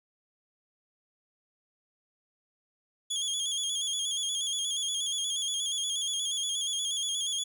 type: tone with vibrato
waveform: 25% pulse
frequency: 3322 Hz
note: G#7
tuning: in tune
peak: -25 dBFS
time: 3.1-7.44 s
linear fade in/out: 10 ms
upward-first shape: square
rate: 8.4 Hz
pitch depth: 46 cents each way
effects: none